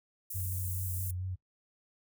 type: high-pass noise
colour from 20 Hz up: white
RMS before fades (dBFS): -40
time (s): 0.3-1.11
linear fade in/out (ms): 5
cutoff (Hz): 8500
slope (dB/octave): 24
type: tone with vibrato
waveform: sine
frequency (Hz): 91.8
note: F#2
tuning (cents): -13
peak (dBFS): -34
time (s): 0.34-1.36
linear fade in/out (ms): 20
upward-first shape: sine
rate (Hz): 4.6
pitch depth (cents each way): 34
effects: noise-tail reverb RT60 0.1 s tail -18 dB re dry